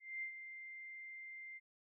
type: tone with ADSR envelope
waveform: sine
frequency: 2093 Hz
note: C7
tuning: in tune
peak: -39 dBFS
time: 0-1.6 s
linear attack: 220 ms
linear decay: 95 ms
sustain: -9 dB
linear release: 33 ms
effects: none

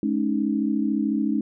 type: chord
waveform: sine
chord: Ab suspended fourth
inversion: none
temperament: equal with one note detuned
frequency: 213 / 277.2 / 311.1 Hz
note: Ab3 / Db4 / Eb4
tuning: +44 / 0 / 0 cents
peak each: -24 / -25 / -26 dBFS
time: 0.03-1.41 s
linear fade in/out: 2 ms
effects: none

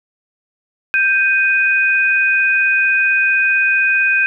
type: tone pair together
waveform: sine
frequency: 1571.1 / 2489 Hz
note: G6 / D#7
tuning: +3 / 0 cents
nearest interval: minor sixth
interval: 797 cents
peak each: -14 dBFS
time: 0.94-4.26 s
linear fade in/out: 0 ms
effects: none

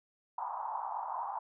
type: band-pass noise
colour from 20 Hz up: white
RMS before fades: -38 dBFS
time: 0.38-1.39 s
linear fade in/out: 5 ms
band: 790 to 1000 Hz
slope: 48 dB/octave
effects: none

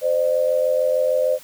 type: tone pair together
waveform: sine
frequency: 518.4 / 605 Hz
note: C5 / D#5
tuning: -16 / -49 cents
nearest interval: minor third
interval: 267 cents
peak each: -18 / -20 dBFS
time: 0.01-1.39 s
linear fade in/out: 50 ms
effects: white hiss -45 dBFS RMS until 1.43 s

